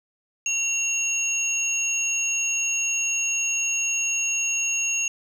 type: tone pair together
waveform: sine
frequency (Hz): 2750 / 6541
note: F7 / G#8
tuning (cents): -27 / -27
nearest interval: octave + minor third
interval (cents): 1500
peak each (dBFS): -24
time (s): 0.46-5.08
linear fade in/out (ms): 2
effects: tanh soft clip ceiling -14 dBFS + 8-bit